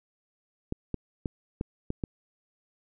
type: clicks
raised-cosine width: 3 ms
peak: -17 dBFS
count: 6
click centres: 0.724 / 0.943 / 1.258 / 1.611 / 1.904 / 2.038 s
effects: none